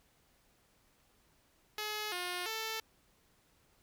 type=tone with pitch steps; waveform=5% pulse; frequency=424.2 / 357.2 / 443.1 Hz; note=G#4 / F4 / A4; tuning=+37 / +39 / +12 cents; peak=-25 dBFS; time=1.78-2.8 s; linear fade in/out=2 ms; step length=340 ms; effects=pink hiss -70 dBFS RMS until 3.82 s